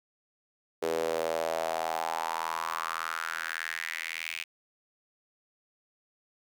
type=tone with high-pass filter sweep; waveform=sawtooth; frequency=81.7 Hz; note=E2; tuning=15 cents flat; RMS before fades=-33 dBFS; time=0.82-4.44 s; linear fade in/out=10 ms; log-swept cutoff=440 to 2500 Hz; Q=4.5; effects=none